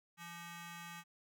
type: ring-modulated tone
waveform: 15% pulse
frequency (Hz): 685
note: F5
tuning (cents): -34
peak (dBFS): -38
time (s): 0.17-1.04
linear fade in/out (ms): 50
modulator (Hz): 515
effects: none